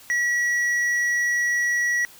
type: tone with hard clipping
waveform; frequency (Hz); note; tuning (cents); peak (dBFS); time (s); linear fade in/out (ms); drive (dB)
triangle; 1929; B6; -41; -21; 0.1-2.05; 0; 9
effects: white hiss -48 dBFS RMS until 2.19 s